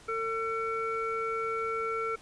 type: harmonic tone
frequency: 450 Hz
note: A4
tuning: 39 cents sharp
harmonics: 1 / 3 / 5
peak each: -33 / -32 / -39 dBFS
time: 0.08-2.16 s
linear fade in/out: 10 ms
effects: pink hiss -54 dBFS RMS until 2.21 s + resampled to 22050 Hz